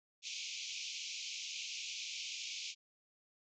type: band-pass noise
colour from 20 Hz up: pink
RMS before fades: -44 dBFS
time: 0.22-2.75 s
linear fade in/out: 50 ms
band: 2300 to 7000 Hz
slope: 96 dB/octave
effects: none